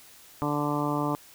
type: harmonic tone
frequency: 146.83 Hz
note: D3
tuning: in tune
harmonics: 1 / 2 / 3 / 4 / 5 / 6 / 7 / 8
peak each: -32 / -29 / -36 / -35 / -37 / -34 / -34 / -35 dBFS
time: 0.42-1.15 s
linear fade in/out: 0 ms
effects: white hiss -52 dBFS RMS until 1.34 s